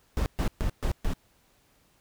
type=noise bursts; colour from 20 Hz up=brown; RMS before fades=-26 dBFS; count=5; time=0.17-1.135 s; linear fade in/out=0 ms; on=89 ms; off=130 ms; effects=pink hiss -65 dBFS RMS until 2 s